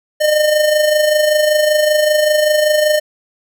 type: tone with amplitude modulation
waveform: square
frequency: 607 Hz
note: D#5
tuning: 43 cents flat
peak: -9 dBFS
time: 0.2-3 s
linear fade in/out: 20 ms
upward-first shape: sine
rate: 25.2 Hz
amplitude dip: 50%
effects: none